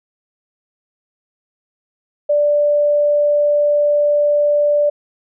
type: tone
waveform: sine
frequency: 587 Hz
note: D5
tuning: 1 cent flat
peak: -11 dBFS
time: 2.29-4.9 s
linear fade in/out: 10 ms
effects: none